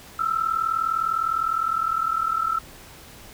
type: tone pair together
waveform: sine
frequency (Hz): 1305 / 1344.8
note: E6 / E6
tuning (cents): -18 / +34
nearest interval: minor second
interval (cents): 52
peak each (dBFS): -24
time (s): 0.19-2.59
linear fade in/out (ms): 5
effects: pink hiss -45 dBFS RMS until 3.33 s